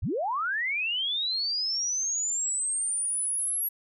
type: linear sweep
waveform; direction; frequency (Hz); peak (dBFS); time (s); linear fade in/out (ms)
sine; up; 45.88 to 11480; -26; 0.02-3.69; 10
effects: none